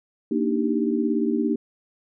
sine chord, Eb major seventh, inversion second, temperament equal, 233.1 / 293.7 / 311.1 / 392 Hz, Bb3 / D4 / Eb4 / G4, 0 / 0 / 0 / 0 cents, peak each -24 / -26 / -26 / -27 dBFS, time 0.31-1.56 s, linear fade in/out 5 ms, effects none

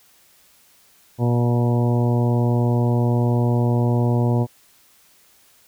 harmonic tone with a mistuned harmonic, 120.1 Hz, B2, 48 cents flat, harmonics 1 / 2 / 3 / 4 / 5 / 6 / 7 / 8, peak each -17 / -23 / -27 / -29 / -31 / -33 / -34 / -35 dBFS, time 1.18-4.47 s, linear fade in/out 50 ms, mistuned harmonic 7, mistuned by +37 cents, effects white hiss -55 dBFS RMS until 5.67 s

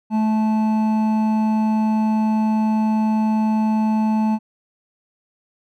triangle tone pair together, 217.5 / 870 Hz, A3 / A5, -20 / -20 cents, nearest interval 2 octaves, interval 2400 cents, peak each -14 / -24 dBFS, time 0.1-4.39 s, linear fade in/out 50 ms, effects none

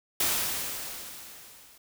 white noise with level ramp, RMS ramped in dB -25 to -55 dBFS, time 0.2-1.78 s, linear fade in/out 5 ms, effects none

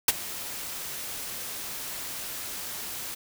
white noise with ADSR envelope, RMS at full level -17 dBFS, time 0.08-3.15 s, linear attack 4 ms, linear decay 29 ms, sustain -19 dB, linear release 12 ms, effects none

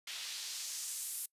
white noise with band-pass filter sweep, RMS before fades -42 dBFS, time 0.07-1.26 s, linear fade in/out 5 ms, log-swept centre 3100 to 11000 Hz, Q 1.3, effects noise-tail reverb RT60 0.1 s tail -24 dB re dry + resampled to 32000 Hz

